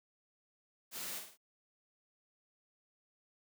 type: noise with echo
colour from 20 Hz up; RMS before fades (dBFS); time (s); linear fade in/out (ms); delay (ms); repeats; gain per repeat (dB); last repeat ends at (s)
white; -43; 0.91-1.22; 50; 52; 3; -6; 1.376
effects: high-pass 150 Hz 12 dB/octave